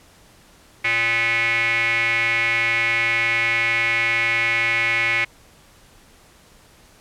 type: tone with band-pass filter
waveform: square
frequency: 115.5 Hz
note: A#2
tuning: 16 cents flat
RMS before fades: -20 dBFS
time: 0.84-5.25 s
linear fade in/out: 10 ms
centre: 2200 Hz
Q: 7.8
effects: pink hiss -51 dBFS RMS until 7 s + low-pass 12000 Hz 12 dB/octave